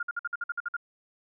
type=tone bursts; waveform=sine; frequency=1411 Hz; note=F6; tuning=17 cents sharp; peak=-28 dBFS; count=10; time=0-0.767 s; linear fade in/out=5 ms; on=29 ms; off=53 ms; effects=none